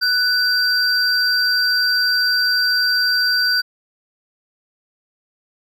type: tone pair together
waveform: triangle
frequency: 1487 / 4721 Hz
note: F#6 / D8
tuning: +8 / +8 cents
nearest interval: octave + minor sixth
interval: 2000 cents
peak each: -16 dBFS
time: 0.01-3.62 s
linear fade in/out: 20 ms
effects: none